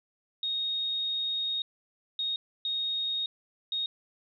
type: tone bursts at uneven times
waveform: sine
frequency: 3729 Hz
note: A#7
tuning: in tune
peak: -28 dBFS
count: 4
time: 0.43-1.62 / 2.19-2.36 / 2.65-3.26 / 3.72-3.86 s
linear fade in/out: 2 ms
effects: none